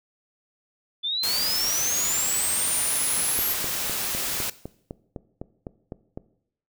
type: linear sweep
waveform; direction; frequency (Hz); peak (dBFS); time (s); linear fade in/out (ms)
sine; up; 3465 to 11840; -24; 1.03-3.54; 20
type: noise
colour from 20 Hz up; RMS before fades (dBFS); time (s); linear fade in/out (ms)
white; -28; 1.23-4.5; 5
type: click train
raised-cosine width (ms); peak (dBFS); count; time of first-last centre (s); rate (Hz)
2; -20; 12; 3.39-6.175; 3.95
effects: noise-tail reverb RT60 0.7 s tail -18 dB re dry